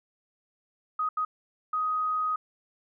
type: tone bursts at uneven times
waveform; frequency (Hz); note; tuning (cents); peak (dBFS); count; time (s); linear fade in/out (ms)
sine; 1253; D#6; +12; -25; 3; 0.99-1.09 / 1.17-1.25 / 1.73-2.36; 5
effects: none